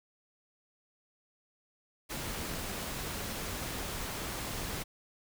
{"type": "noise", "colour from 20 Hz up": "pink", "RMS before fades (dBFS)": -38, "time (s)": [2.09, 4.84], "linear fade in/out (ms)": 20, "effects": []}